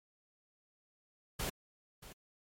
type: noise with echo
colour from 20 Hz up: pink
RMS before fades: -37 dBFS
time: 1.39-1.5 s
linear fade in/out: 10 ms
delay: 630 ms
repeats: 1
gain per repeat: -15 dB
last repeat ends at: 2.13 s
effects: MP3 64 kbps